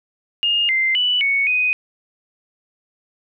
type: tone with pitch steps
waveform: sine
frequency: 2836 / 2084 / 2967 / 2220 / 2497 Hz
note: F7 / C7 / F#7 / C#7 / D#7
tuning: +26 / -7 / +4 / +2 / +6 cents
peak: -15 dBFS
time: 0.43-1.73 s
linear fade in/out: 0 ms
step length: 260 ms
effects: none